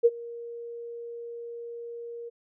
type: tone with ADSR envelope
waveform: sine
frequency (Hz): 469.8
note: A#4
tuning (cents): +13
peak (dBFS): -13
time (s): 0.03-2.3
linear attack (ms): 25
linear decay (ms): 41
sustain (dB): -23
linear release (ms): 20
effects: none